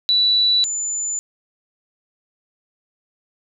sine tone pair in turn, 3951 / 7040 Hz, B7 / A8, 0 / 0 cents, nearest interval minor seventh, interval 1000 cents, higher second, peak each -13 / -21 dBFS, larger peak first, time 0.09-0.64 / 0.64-1.19 s, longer neither, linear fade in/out 0 ms, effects none

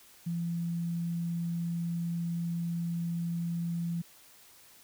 sine tone, 169.8 Hz, F3, 48 cents flat, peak -30 dBFS, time 0.26-4.02 s, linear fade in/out 10 ms, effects white hiss -57 dBFS RMS until 4.83 s

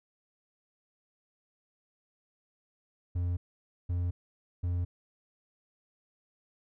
triangle tone bursts, 88 Hz, F2, 14 cents sharp, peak -26 dBFS, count 3, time 3.15-4.85 s, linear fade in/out 10 ms, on 220 ms, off 520 ms, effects none

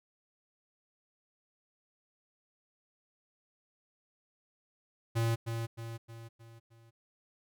square tone with echo, 114.8 Hz, A#2, 26 cents flat, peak -28 dBFS, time 5.15-5.36 s, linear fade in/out 20 ms, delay 310 ms, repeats 5, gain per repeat -6 dB, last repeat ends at 6.91 s, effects none

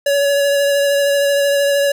square tone with vibrato, 565 Hz, C#5, 33 cents sharp, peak -13 dBFS, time 0.06-1.92 s, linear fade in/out 5 ms, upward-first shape sine, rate 13 Hz, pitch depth 15 cents each way, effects none

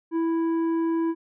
triangle tone with tanh clipping, 329.6 Hz, E4, in tune, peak -23 dBFS, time 0.11-1.15 s, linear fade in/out 50 ms, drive 12 dB, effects none

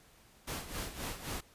pink noise with tremolo, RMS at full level -38 dBFS, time 0.47-1.41 s, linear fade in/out 10 ms, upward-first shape sine, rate 3.8 Hz, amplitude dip 70%, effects pink hiss -62 dBFS RMS until 1.54 s + resampled to 32000 Hz

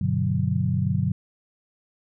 sine chord, G major seventh, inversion none, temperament equal, 98 / 123.47 / 146.83 / 185 Hz, G2 / B2 / D3 / F#3, 0 / 0 / 0 / 0 cents, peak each -26 dBFS, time 0.01-1.12 s, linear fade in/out 5 ms, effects none

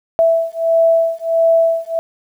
sine beating tone pair, 659.3 / 660.8 Hz, E5 / E5, 0 / +4 cents, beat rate 1.5 Hz, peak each -14 dBFS, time 0.19-1.99 s, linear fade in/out 0 ms, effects 8-bit

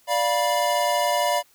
square chord, B diminished, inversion first, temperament equal with one note detuned, 587.3 / 698.5 / 973.6 Hz, D5 / F5 / B5, 0 / 0 / -25 cents, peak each -25 dBFS, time 0.07-1.43 s, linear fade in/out 50 ms, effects white hiss -59 dBFS RMS until 1.54 s

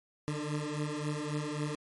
20% pulse beating tone pair, 147.6 / 151.3 Hz, D3 / D#3, +9 / -48 cents, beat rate 3.7 Hz, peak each -31 / -31 dBFS, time 0.28-1.75 s, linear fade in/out 0 ms, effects MP3 48 kbps

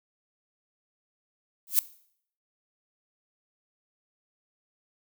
violet noise with exponential growth, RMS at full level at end -17 dBFS, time 1.67-1.79 s, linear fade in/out 0 ms, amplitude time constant 26 ms, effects noise-tail reverb RT60 0.6 s tail -18 dB re dry

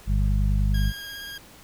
harmonic tone, 50.2 Hz, G1, 42 cents sharp, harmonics 1 / 2 / 3 / 4, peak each -20 / -26 / -30 / -32 dBFS, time 0.06-0.93 s, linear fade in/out 50 ms
20% pulse tone with vibrato, 1626 Hz, G#6, 37 cents flat, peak -30 dBFS, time 0.74-1.38 s, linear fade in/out 5 ms, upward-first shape sine, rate 17 Hz, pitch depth 17 cents each way
effects pink hiss -49 dBFS RMS until 1.63 s

